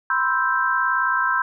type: chord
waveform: sine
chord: C major seventh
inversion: third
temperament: equal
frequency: 987.8 / 1046.5 / 1318.5 / 1568 Hz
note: B5 / C6 / E6 / G6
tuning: 0 / 0 / 0 / 0 cents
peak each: -26 / -24 / -24 / -21 dBFS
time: 0.1-1.42 s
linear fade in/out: 2 ms
effects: none